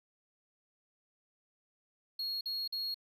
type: tone bursts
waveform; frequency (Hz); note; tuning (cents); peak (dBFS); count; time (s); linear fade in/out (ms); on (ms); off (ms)
triangle; 4301; C8; +47; -33; 3; 2.19-2.944; 5; 220; 47
effects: none